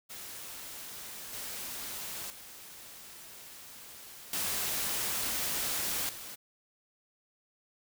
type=noise with level steps; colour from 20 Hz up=white; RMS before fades=-44 / -40 / -49 / -33 / -44 dBFS; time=0.09-6.36 s; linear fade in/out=20 ms; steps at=1.33 / 2.3 / 4.33 / 6.09 s; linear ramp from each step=2 ms; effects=none